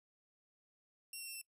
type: tone with pitch steps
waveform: 5% pulse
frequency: 2739 / 2720 / 2701 / 2683 Hz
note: F7 / F7 / E7 / E7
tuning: -34 / -46 / +42 / +30 cents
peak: -36 dBFS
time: 1.13-1.414 s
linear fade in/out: 2 ms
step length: 71 ms
effects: noise-tail reverb RT60 0.1 s tail -24 dB re dry + resampled to 32000 Hz